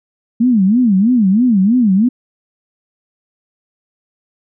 sine tone with vibrato, 218 Hz, A3, 16 cents flat, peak -8 dBFS, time 0.4-2.09 s, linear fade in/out 10 ms, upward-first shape sine, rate 3.1 Hz, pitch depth 270 cents each way, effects none

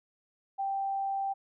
sine tone, 784 Hz, G5, in tune, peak -29 dBFS, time 0.58-1.34 s, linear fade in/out 20 ms, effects none

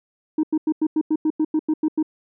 sine tone bursts, 311.1 Hz, D#4, in tune, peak -14 dBFS, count 12, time 0.38-2.028 s, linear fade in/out 5 ms, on 53 ms, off 92 ms, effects tanh soft clip ceiling -15 dBFS

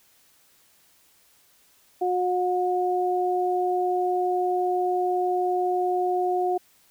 sine tone pair together, 362.8 / 723 Hz, F#4 / F#5, -34 / -40 cents, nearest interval octave, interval 1194 cents, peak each -24 dBFS, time 2.01-6.58 s, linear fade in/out 10 ms, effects white hiss -60 dBFS RMS until 6.9 s

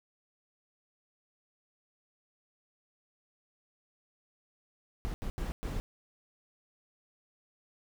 brown noise bursts at uneven times, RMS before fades -35 dBFS, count 4, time 5.05-5.14 / 5.22-5.3 / 5.38-5.52 / 5.63-5.8 s, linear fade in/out 0 ms, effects none

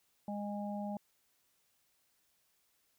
harmonic tone, 205 Hz, G#3, 22 cents flat, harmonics 1 / 3 / 4, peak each -38 / -44 / -44 dBFS, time 0.28-0.97 s, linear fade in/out 2 ms, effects white hiss -75 dBFS RMS until 2.98 s

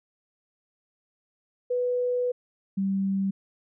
sine tone pair in turn, 493.9 / 194.48 Hz, B4 / G3, 0 / -13 cents, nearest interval octave + major third, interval 1613 cents, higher first, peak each -23 dBFS, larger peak neither, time 1.7-2.32 / 2.77-3.31 s, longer first, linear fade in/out 10 ms, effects none

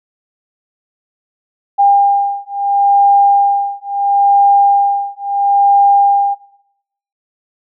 sine beating tone pair, 802 / 802.74 Hz, G5 / G5, +39 / +41 cents, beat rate 0.74 Hz, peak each -12 dBFS, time 1.78-6.35 s, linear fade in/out 20 ms, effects noise-tail reverb RT60 0.8 s tail -17 dB re dry

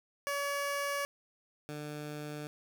15% pulse tone pair in turn, 567 / 149.18 Hz, C#5 / D3, +39 / +27 cents, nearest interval octave + major seventh, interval 2312 cents, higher first, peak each -26 / -33 dBFS, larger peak first, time 0.27-1.05 / 1.69-2.47 s, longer neither, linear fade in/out 0 ms, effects none

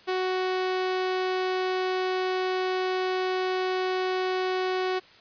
sawtooth tone, 371.2 Hz, F#4, 6 cents sharp, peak -21 dBFS, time 0.07-5 s, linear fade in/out 20 ms, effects white hiss -53 dBFS RMS until 5.2 s + resampled to 11025 Hz

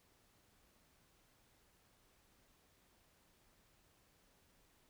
silence, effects pink hiss -72 dBFS RMS until 4.89 s

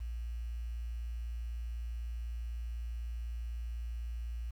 sine tone with quantisation, 58 Hz, A#1, 8 cents flat, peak -36 dBFS, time 0-4.51 s, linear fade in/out 10 ms, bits 10, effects none

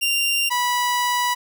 sawtooth tone pair in turn, 2781 / 980.1 Hz, F7 / B5, -8 / -13 cents, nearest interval octave + tritone, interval 1805 cents, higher first, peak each -15 dBFS, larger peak neither, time 0.01-0.5 / 0.5-1.35 s, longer second, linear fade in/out 20 ms, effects none

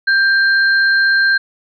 sine tone pair together, 1584 / 4178 Hz, G6 / C8, +18 / -3 cents, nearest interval octave + perfect fourth, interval 1679 cents, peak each -10 / -21 dBFS, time 0.07-1.38 s, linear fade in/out 10 ms, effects none

